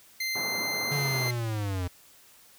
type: tone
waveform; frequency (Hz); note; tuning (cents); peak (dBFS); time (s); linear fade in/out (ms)
25% pulse; 2080; C7; -11; -25; 0.2-1.31; 5
type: band-pass noise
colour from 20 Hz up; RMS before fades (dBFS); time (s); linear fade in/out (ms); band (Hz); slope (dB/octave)
white; -38; 0.35-1.29; 5; 110 to 1200; 24
type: linear sweep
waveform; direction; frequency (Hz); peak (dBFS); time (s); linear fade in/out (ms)
square; down; 146.83 to 87.31; -29; 0.91-1.88; 10
effects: white hiss -56 dBFS RMS until 2.58 s